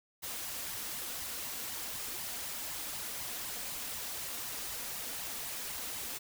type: noise with flanger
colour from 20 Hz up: white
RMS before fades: -40 dBFS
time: 0.22-6.19 s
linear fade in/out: 20 ms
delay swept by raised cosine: 0.98 to 4.28 ms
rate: 4 Hz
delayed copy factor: +0.55
effects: none